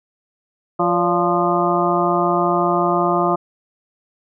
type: harmonic tone with a mistuned harmonic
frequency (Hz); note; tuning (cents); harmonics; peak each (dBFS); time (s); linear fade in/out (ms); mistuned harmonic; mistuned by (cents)
174.6; F3; 0; 1 / 2 / 3 / 4 / 5 / 6 / 7; -24 / -20 / -25 / -20 / -26 / -23 / -22; 0.79-3.36; 10; 3; +150
effects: none